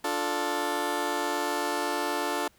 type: chord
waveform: 15% pulse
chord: D minor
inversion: none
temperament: just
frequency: 293.7 / 352.4 / 440.5 Hz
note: D4 / F4 / A4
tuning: 0 / +16 / +2 cents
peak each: -26 dBFS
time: 0.04-2.48 s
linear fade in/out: 5 ms
effects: pink hiss -62 dBFS RMS until 2.58 s